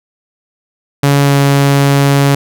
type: tone with pitch glide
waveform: sawtooth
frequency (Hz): 141.3 to 140.08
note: C#3 to C#3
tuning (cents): +34 to +18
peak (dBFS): -3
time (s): 1.03-2.35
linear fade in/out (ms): 5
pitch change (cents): -16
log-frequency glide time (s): 1.22-1.37
effects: none